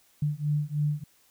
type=beating tone pair; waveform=sine; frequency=146.83 / 150.03 Hz; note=D3 / D3; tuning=0 / +37 cents; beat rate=3.2 Hz; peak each=-28 dBFS; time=0.22-1.04 s; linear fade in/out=5 ms; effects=white hiss -63 dBFS RMS until 1.3 s